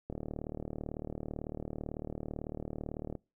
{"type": "click train", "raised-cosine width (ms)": 2, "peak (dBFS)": -25, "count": 117, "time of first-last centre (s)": [0.1, 3.153], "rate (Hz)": 38, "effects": ["noise-tail reverb RT60 0.3 s tail -26 dB re dry"]}